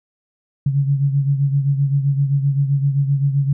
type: beating tone pair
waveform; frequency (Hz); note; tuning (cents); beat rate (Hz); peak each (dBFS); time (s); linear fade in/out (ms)
sine; 138.59 / 146.29; C#3 / D3; 0 / -6; 7.7; -15 / -22; 0.66-3.53; 5
effects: none